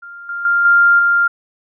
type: tone with level steps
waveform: sine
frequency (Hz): 1396.9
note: F6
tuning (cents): 0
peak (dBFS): -31 / -21 / -11 / -7 / -10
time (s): 0.02-1.28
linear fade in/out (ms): 10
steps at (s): 0.29 / 0.45 / 0.65 / 0.99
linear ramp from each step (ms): 2
effects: none